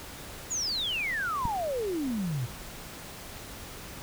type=exponential sweep; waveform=sine; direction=down; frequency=7150 to 113.7 Hz; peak=-28 dBFS; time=0.5-2.47 s; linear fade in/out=20 ms
type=click; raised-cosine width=5 ms; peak=-19 dBFS; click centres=1.454 s
effects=pink hiss -43 dBFS RMS until 4.02 s